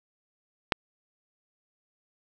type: click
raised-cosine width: 0.3 ms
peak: -5 dBFS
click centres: 0.722 s
effects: none